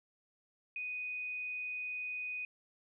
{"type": "tone", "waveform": "sine", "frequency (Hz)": 2489, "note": "D#7", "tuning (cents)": 0, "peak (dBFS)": -37, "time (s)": [0.76, 2.45], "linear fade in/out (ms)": 2, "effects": []}